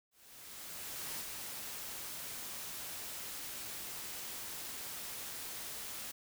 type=noise with ADSR envelope; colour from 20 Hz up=white; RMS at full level=-41 dBFS; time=0.11-6.12 s; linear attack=1100 ms; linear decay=4 ms; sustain=-3 dB; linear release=13 ms; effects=none